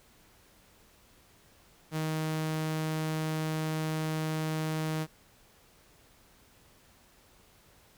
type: tone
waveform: sawtooth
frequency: 157.1 Hz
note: D#3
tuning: 17 cents sharp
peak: -26 dBFS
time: 1.91-5.07 s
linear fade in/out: 50 ms
effects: pink hiss -61 dBFS RMS until 7.97 s